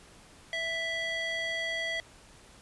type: tone with band-pass filter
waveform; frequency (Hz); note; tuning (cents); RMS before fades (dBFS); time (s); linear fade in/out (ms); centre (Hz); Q
square; 659.3; E5; 0; -33; 0.53-2; 0; 2500; 2.8
effects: pink hiss -55 dBFS RMS until 2.61 s + resampled to 24000 Hz